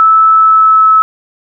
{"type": "tone with pitch glide", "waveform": "sine", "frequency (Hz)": [1309, 1298.5], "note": ["E6", "E6"], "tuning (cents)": [-13, -26], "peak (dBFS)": -3, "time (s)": [0, 1.02], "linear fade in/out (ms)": 0, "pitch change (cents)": -13, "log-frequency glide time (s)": [0.32, 0.9], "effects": []}